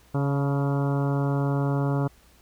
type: harmonic tone with a mistuned harmonic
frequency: 140 Hz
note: C#3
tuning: 18 cents sharp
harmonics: 1 / 2 / 3 / 4 / 5 / 6 / 7 / 8 / 9 / 10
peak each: -23 / -29 / -33 / -35 / -37 / -39 / -40 / -41 / -42 / -43 dBFS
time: 0.14-2.08 s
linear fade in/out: 10 ms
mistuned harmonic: 6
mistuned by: +50 cents
effects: added 60 Hz sine -58 dBFS peak until 2.41 s + pink hiss -58 dBFS RMS until 2.41 s

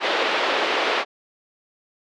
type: band-pass noise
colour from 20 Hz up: pink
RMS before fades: -22 dBFS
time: 0-1.05 s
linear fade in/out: 50 ms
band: 390 to 3800 Hz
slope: 24 dB/octave
effects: none

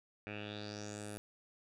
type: tone with low-pass filter sweep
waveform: 10% pulse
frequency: 104.4 Hz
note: G#2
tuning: 10 cents sharp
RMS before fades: -45 dBFS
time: 0.27-1.18 s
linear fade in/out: 0 ms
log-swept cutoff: 2300 to 11000 Hz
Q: 5.2
effects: none

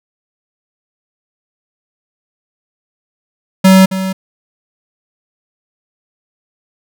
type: tone with echo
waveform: square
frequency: 189.5 Hz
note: F#3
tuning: 42 cents sharp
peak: -4 dBFS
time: 3.64-3.86 s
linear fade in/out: 10 ms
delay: 270 ms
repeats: 1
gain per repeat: -12 dB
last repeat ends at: 4.13 s
effects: none

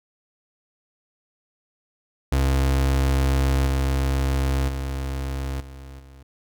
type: tone with level steps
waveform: 35% pulse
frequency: 67.2 Hz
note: C2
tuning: 47 cents sharp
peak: -16 / -18 / -24 / -36 / -42 dBFS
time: 2.32-6.23 s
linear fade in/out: 5 ms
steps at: 3.66 / 4.68 / 5.6 / 5.99 s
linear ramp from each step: 10 ms
effects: none

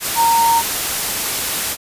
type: tone in noise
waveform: sine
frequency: 924 Hz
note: A#5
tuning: 16 cents flat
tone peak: -11 dBFS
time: 0.15-0.63 s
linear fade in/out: 50 ms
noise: white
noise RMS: -20 dBFS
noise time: 0-1.77 s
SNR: +6 dB
effects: resampled to 32000 Hz

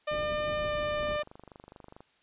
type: tone with pitch glide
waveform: sawtooth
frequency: 601 to 597.5 Hz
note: D5 to D5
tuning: +40 to +30 cents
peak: -25 dBFS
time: 0.07-1.23 s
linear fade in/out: 10 ms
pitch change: -10 cents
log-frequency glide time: 0.57-0.73 s
type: low-pass noise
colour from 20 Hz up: pink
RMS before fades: -42 dBFS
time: 0.11-1.17 s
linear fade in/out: 5 ms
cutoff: 380 Hz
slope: 12 dB/octave
type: click train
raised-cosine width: 1 ms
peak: -34 dBFS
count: 25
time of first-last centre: 1.03-2.006 s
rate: 24.6 Hz
effects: white hiss -67 dBFS RMS until 2.22 s + resampled to 8000 Hz

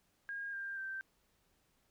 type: tone with pitch steps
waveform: sine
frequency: 1625 / 1593.4 / 1562.4 Hz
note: G#6 / G6 / G6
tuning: -38 / +28 / -6 cents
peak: -39 dBFS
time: 0.29-1.01 s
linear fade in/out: 0 ms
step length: 240 ms
effects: pink hiss -75 dBFS RMS until 1.9 s

